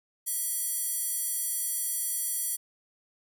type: tone with high-pass filter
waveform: square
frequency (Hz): 654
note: E5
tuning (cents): -14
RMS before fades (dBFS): -31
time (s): 0.26-2.57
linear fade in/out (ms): 20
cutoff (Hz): 10000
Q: 1.9
effects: none